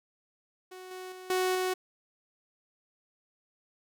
sawtooth tone with level steps, 370 Hz, F#4, in tune, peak -40 / -36 / -40 / -22 / -24 dBFS, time 0.71-1.74 s, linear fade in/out 10 ms, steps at 0.91 / 1.12 / 1.3 / 1.55 s, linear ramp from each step 2 ms, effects none

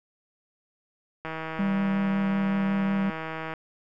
click train, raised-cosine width 0.5 ms, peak -19 dBFS, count 367, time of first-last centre 1.25-3.538 s, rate 160 Hz
triangle tone with vibrato, 196 Hz, G3, in tune, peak -21 dBFS, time 1.59-3.1 s, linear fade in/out 2 ms, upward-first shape sine, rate 5.4 Hz, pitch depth 12 cents each way
effects none

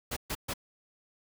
pink noise bursts, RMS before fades -34 dBFS, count 3, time 0.11-0.538 s, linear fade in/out 10 ms, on 56 ms, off 130 ms, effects none

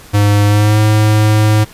square tone with pitch glide, 102.8 to 107.1 Hz, G#2 to A2, -17 to -46 cents, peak -8 dBFS, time 0.13-1.65 s, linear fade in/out 20 ms, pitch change +71 cents, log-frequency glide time 0.46-0.79 s, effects pink hiss -38 dBFS RMS until 1.73 s + resampled to 32000 Hz

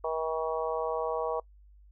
harmonic tone, 160 Hz, D#3, 49 cents sharp, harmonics 3 / 4 / 5 / 6 / 7, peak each -32 / -34 / -38 / -37 / -37 dBFS, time 0.04-1.4 s, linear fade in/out 5 ms, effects noise-tail reverb RT60 0.1 s tail -24 dB re dry + added 50 Hz sine -53 dBFS peak until 1.91 s

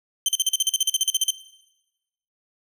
20% pulse tone bursts, 3105 Hz, G7, 17 cents flat, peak -12 dBFS, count 16, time 0.26-1.306 s, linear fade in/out 2 ms, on 26 ms, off 42 ms, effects noise-tail reverb RT60 1.0 s tail -18 dB re dry

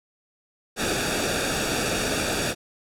pink noise with comb filter, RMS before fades -25 dBFS, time 0.76-2.55 s, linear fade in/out 50 ms, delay 0.97 ms, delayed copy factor -0.7, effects low-pass 10000 Hz 12 dB/octave

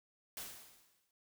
white noise with exponential decay, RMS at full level -43 dBFS, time 0.37-1.11 s, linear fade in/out 2 ms, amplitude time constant 160 ms, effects none

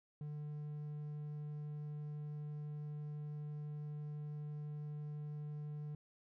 triangle tone, 149 Hz, D3, 25 cents sharp, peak -40 dBFS, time 0.21-5.95 s, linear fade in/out 2 ms, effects none

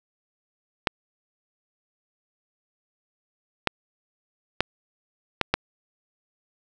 clicks, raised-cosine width 0.3 ms, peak -3 dBFS, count 5, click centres 0.872 / 3.673 / 4.606 / 5.413 / 5.54 s, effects none

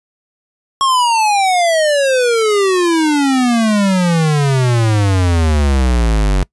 square exponential sweep, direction down, 1100 to 45.97 Hz, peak -11 dBFS, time 0.81-6.43 s, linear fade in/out 0 ms, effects noise-tail reverb RT60 0.1 s tail -24 dB re dry + resampled to 24000 Hz

